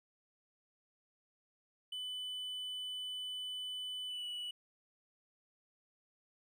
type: tone with pitch glide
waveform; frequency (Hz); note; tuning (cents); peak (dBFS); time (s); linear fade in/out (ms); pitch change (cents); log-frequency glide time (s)
triangle; 3000 to 2950; F#7 to F#7; +23 to -6; -38; 1.92-4.51; 5; -29; 4.08-4.25
effects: none

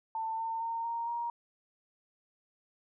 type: tone with pitch steps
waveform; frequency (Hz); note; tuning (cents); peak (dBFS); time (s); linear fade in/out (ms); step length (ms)
sine; 893 / 904.9 / 917 / 929.3 / 941.7; A5 / A5 / A#5 / A#5 / A#5; +25 / +48 / -29 / -6 / +17; -32; 0.15-1.3; 2; 230
effects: none

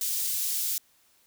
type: high-pass noise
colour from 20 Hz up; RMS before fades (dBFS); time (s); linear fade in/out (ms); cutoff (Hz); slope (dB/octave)
white; -29; 0.01-0.78; 2; 4700; 12
effects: white hiss -64 dBFS RMS until 1.26 s

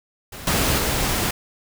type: noise with level steps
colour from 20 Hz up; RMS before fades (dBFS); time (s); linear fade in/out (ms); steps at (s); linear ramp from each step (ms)
pink; -36 / -20 / -22; 0.32-1.31; 5; 0.47 / 0.78; 2
effects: none

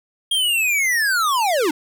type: linear sweep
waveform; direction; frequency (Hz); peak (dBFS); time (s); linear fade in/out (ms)
square; down; 3251 to 279.7; -17; 0.31-1.71; 5
effects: none

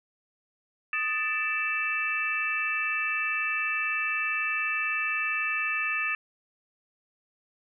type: tone cluster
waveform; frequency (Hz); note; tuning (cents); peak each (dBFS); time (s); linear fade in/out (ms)
sine; 1246 / 1764 / 2321 / 2652; D#6 / A6 / D7 / E7; +2 / +4 / -21 / +10; -34 / -31 / -34 / -29; 0.93-6.15; 2
effects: none

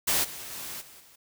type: noise with level steps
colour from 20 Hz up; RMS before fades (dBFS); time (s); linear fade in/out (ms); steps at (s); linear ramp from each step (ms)
white; -25 / -40 / -38 / -50 / -55; 0.07-1.16; 10; 0.23 / 0.51 / 0.8 / 0.99; 20
effects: none

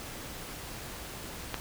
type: click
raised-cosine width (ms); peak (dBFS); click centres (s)
0.3; -16; 1.543
effects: pink hiss -42 dBFS RMS until 1.6 s

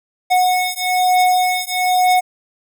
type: beating tone pair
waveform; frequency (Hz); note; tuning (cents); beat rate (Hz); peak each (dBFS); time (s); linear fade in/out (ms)
square; 732 / 733.1; F#5 / F#5; -19 / -16; 1.1; -17 / -17; 0.3-2.21; 20
effects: none

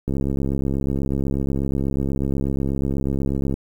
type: click train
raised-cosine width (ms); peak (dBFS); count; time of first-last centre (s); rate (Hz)
3; -11; 237; 0.08-3.54; 68.2
effects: 8-bit

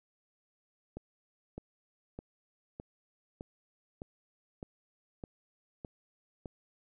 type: click train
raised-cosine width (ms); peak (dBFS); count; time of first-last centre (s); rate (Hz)
2; -28; 10; 0.97-6.458; 1.64
effects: none

